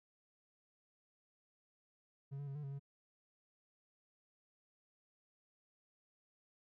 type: tone with pitch steps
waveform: triangle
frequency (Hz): 138.3 / 142.8 / 137.6 / 148.3 / 137.8 / 139.6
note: C#3 / D3 / C#3 / D3 / C#3 / C#3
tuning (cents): -4 / -48 / -12 / +17 / -10 / +13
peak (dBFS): -40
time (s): 2.31-2.796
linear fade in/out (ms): 20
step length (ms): 81
effects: none